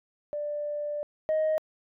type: tone pair in turn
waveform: sine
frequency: 590 / 625.2 Hz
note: D5 / D#5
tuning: +8 / +8 cents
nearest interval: minor second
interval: 100 cents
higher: second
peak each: -29 / -21 dBFS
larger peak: second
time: 0.33-1.03 / 1.29-1.58 s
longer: first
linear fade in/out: 0 ms
effects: tanh soft clip ceiling -21 dBFS